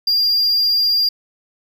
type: tone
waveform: triangle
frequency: 4795 Hz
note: D8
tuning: 35 cents sharp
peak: -12 dBFS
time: 0.07-1.09 s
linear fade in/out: 5 ms
effects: none